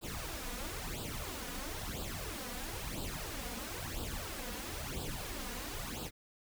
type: noise with flanger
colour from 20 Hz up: pink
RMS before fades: -41 dBFS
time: 0.01-6.11 s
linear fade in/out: 50 ms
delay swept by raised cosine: 0.24 to 4.14 ms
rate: 1 Hz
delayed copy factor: +0.75
effects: none